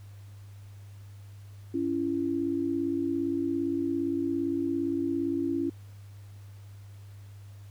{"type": "tone pair together", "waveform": "sine", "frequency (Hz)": [278.9, 336.4], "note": ["C#4", "E4"], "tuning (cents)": [11, 35], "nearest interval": "minor third", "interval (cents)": 324, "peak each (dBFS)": [-29, -29], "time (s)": [1.74, 5.7], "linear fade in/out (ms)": 5, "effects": ["added 100 Hz sine -44 dBFS peak until 7.7 s", "pink hiss -61 dBFS RMS until 7.7 s"]}